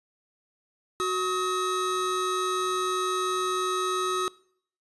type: tone pair together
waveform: square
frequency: 370 / 1271.4 Hz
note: F#4 / D#6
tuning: 0 / +37 cents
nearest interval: octave + major sixth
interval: 2137 cents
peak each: -29 / -28 dBFS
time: 1-4.28 s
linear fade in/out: 0 ms
effects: noise-tail reverb RT60 0.6 s tail -22 dB re dry + resampled to 24000 Hz